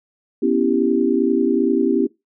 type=chord; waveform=sine; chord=C# half-diminished seventh; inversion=third; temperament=equal; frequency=246.9 / 277.2 / 329.6 / 392 Hz; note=B3 / C#4 / E4 / G4; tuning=0 / 0 / 0 / 0 cents; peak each=-20 dBFS; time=0.42-2.07 s; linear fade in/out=10 ms; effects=noise-tail reverb RT60 0.2 s tail -21 dB re dry